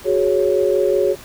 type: chord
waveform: sine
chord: F# suspended second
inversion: none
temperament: equal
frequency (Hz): 370 / 415.3 / 554.4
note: F#4 / G#4 / C#5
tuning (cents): 0 / 0 / 0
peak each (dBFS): -18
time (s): 0.04-1.16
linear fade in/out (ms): 50
effects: pink hiss -39 dBFS RMS until 1.24 s